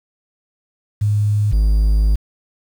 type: tone pair in turn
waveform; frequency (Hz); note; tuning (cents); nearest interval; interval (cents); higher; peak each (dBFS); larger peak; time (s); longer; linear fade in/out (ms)
sine / triangle; 104.2 / 52.49; G#2 / G#1; +6 / +19; octave; 1187; first; -13 / -9; second; 1.01-1.52 / 1.52-2.16; second; 10
effects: 7-bit